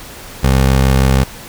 20% pulse tone, 66.2 Hz, C2, 21 cents sharp, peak -4 dBFS, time 0.43-1.24 s, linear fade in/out 10 ms, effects pink hiss -33 dBFS RMS until 1.48 s

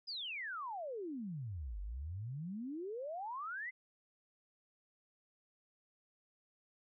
sine exponential two-way sweep, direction down then up, 5100 to 46.25 to 2097 Hz, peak -40 dBFS, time 0.07-3.71 s, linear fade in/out 20 ms, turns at 1.8 s, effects none

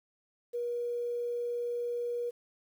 sine tone with quantisation, 479.6 Hz, A#4, 49 cents sharp, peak -31 dBFS, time 0.53-2.31 s, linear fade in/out 20 ms, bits 10, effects none

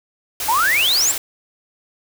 white band-stop noise, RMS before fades -24 dBFS, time 0.4-1.18 s, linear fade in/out 2 ms, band 150 to 270 Hz, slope 96 dB/octave
sine exponential sweep, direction up, 836 to 7930 Hz, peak -14 dBFS, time 0.48-1.12 s, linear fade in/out 10 ms
effects none

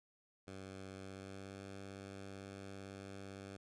10% pulse tone with pitch glide, 95.9 to 97.86 Hz, G2 to G2, -37 to -2 cents, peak -40 dBFS, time 0.47-3.57 s, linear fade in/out 10 ms, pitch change +35 cents, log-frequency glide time 0.97-1.61 s, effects resampled to 22050 Hz

